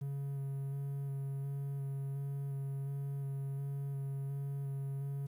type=tone with vibrato; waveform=triangle; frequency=138.4 Hz; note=C#3; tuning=2 cents flat; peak=-34 dBFS; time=0.01-5.27 s; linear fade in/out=10 ms; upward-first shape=square; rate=1.4 Hz; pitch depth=12 cents each way; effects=11-bit